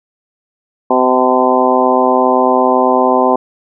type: harmonic tone with a mistuned harmonic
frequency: 127.9 Hz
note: C3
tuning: 39 cents flat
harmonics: 2 / 3 / 4 / 5 / 6 / 7 / 8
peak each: -16 / -16 / -16 / -16 / -16 / -16 / -16 dBFS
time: 0.9-3.36 s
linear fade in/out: 5 ms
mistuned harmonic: 7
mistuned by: -20 cents
effects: none